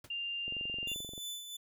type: noise with exponential decay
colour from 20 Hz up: pink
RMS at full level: -46 dBFS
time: 0.04-0.13 s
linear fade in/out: 5 ms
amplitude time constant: 19 ms
type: tone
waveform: sine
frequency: 2794 Hz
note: F7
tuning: in tune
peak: -35 dBFS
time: 0.1-0.94 s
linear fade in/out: 5 ms
type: click train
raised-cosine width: 2 ms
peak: -35 dBFS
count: 17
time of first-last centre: 0.48-1.179 s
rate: 22.9 Hz
type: tone with tremolo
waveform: sawtooth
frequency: 3500 Hz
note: A7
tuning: 10 cents flat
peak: -35 dBFS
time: 0.87-1.57 s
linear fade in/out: 10 ms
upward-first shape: sine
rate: 3 Hz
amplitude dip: 55%
effects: none